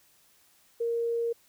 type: tone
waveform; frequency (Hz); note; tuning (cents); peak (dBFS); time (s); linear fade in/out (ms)
sine; 466.2; A#4; 0; -26; 0.8-1.33; 10
effects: white hiss -63 dBFS RMS until 1.48 s